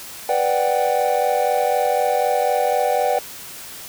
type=chord; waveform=triangle; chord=G major seventh; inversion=first; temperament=equal; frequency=493.9 / 587.3 / 740 / 784 Hz; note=B4 / D5 / F#5 / G5; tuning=0 / 0 / 0 / 0 cents; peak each=-20 dBFS; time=0.29-3.19 s; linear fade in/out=2 ms; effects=white hiss -36 dBFS RMS until 3.88 s